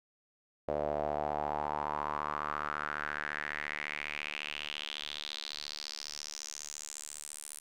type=tone with band-pass filter sweep; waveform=sawtooth; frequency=74.5 Hz; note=D2; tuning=25 cents sharp; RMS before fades=-38 dBFS; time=0.68-7.6 s; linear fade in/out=5 ms; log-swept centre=580 to 9600 Hz; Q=4.4; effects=none